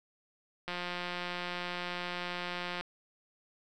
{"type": "click train", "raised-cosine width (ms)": 0.3, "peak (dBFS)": -21, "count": 378, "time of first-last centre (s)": [0.68, 2.81], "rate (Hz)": 177, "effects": []}